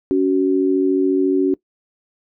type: tone pair together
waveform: sine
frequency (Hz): 280.9 / 375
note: C#4 / F#4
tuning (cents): +23 / +23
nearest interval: perfect fourth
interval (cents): 500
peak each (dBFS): -16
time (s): 0.11-1.54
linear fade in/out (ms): 0
effects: noise-tail reverb RT60 0.1 s tail -21 dB re dry